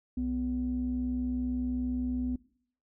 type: tone pair together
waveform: sine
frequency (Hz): 62.6 / 250.4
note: B1 / B3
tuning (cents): +24 / +24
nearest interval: 2 octaves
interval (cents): 2400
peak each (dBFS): -35 / -29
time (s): 0.17-2.36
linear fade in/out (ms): 5
effects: noise-tail reverb RT60 0.6 s tail -21 dB re dry + tanh soft clip ceiling -22 dBFS